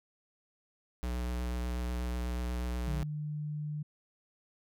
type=tone with vibrato; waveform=square; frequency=60.8 Hz; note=B1; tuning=26 cents flat; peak=-33 dBFS; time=1.03-3.03 s; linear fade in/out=0 ms; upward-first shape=triangle; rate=8.2 Hz; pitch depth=19 cents each way
type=tone; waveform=sine; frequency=150.1 Hz; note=D3; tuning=38 cents sharp; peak=-34 dBFS; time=2.87-3.83 s; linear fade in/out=10 ms
effects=none